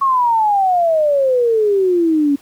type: exponential sweep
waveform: sine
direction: down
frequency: 1108.7 to 277.2 Hz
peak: -11 dBFS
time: 0.01-2.36 s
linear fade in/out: 10 ms
effects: pink hiss -47 dBFS RMS until 2.41 s + high-pass 80 Hz 12 dB/octave